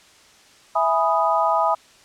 sine chord, E major seventh, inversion none, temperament equal, 659.3 / 830.6 / 987.8 / 1244.5 Hz, E5 / G#5 / B5 / D#6, 0 / 0 / 0 / 0 cents, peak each -22 dBFS, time 0.75-1.75 s, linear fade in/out 10 ms, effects white hiss -51 dBFS RMS until 2.04 s + low-pass 7000 Hz 12 dB/octave

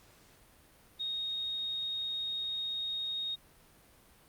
sine tone, 3729 Hz, A#7, in tune, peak -33 dBFS, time 0.99-3.36 s, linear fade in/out 20 ms, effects pink hiss -61 dBFS RMS until 4.28 s + Opus 48 kbps

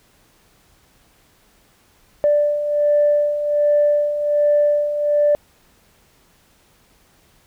sine beating tone pair, 587.3 / 588.6 Hz, D5 / D5, 0 / +4 cents, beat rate 1.3 Hz, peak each -21 / -14 dBFS, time 2.24-5.35 s, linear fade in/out 0 ms, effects tanh soft clip ceiling -7 dBFS + pink hiss -56 dBFS RMS until 7.46 s

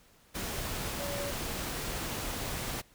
sine tone in noise, 568 Hz, C#5, 42 cents sharp, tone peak -37 dBFS, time 0.98-1.32 s, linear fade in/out 20 ms, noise pink, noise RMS -36 dBFS, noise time 0.34-2.82 s, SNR -4 dB, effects pink hiss -62 dBFS RMS until 2.94 s

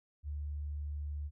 sine tone, 73.42 Hz, D2, in tune, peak -36 dBFS, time 0.23-1.31 s, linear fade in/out 50 ms, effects none

